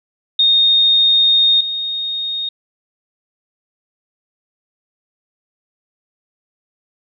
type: tone pair in turn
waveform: sine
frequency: 3693 / 3710 Hz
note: A#7 / A#7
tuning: -17 / -9 cents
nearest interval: unison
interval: 8 cents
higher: second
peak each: -9 / -19 dBFS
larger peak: first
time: 0.39-1.61 / 1.61-2.49 s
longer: first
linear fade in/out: 5 ms
effects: none